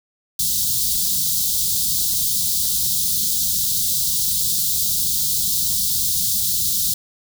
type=band-stop noise; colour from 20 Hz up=white; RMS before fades=-20 dBFS; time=0.39-6.94 s; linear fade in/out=5 ms; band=210 to 3600 Hz; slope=48 dB/octave; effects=none